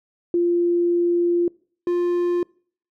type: tone pair in turn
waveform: sine / triangle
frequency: 346.7 / 350.9 Hz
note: F4 / F4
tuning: -13 / +8 cents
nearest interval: unison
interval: 21 cents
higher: second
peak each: -16 dBFS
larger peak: neither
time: 0.34-1.48 / 1.87-2.43 s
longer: first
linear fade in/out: 2 ms
effects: noise-tail reverb RT60 0.5 s tail -25 dB re dry